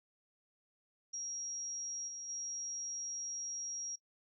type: tone with level steps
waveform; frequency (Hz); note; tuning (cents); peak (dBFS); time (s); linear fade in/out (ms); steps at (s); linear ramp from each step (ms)
sine; 5650; F8; +19; -39 / -43 / -39; 1.13-3.96; 10; 2.07 / 2.28; 20
effects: noise-tail reverb RT60 0.1 s tail -21 dB re dry